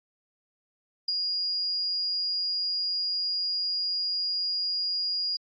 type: tone with ADSR envelope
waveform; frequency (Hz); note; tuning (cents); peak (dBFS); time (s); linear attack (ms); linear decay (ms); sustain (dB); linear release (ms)
sine; 4858; D#8; -42; -23; 1.08-5.37; 6; 24; -3; 4
effects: AAC 32 kbps